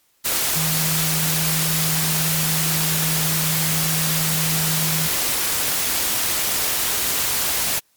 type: tone in noise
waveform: sine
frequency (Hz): 158.9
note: D#3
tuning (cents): +37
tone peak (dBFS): -23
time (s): 0.55-5.08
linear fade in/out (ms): 20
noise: white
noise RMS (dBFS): -21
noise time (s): 0.24-7.8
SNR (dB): -5
effects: white hiss -62 dBFS RMS until 7.96 s + MP3 96 kbps